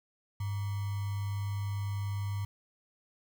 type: tone with sample-and-hold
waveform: sine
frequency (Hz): 100.4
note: G2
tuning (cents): +42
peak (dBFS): -31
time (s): 0.4-2.45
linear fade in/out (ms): 5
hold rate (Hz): 1050
effects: none